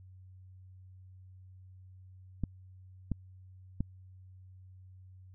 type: clicks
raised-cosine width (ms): 5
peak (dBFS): -19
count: 3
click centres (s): 2.437 / 3.117 / 3.806
effects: added 93 Hz sine -51 dBFS peak until 5.34 s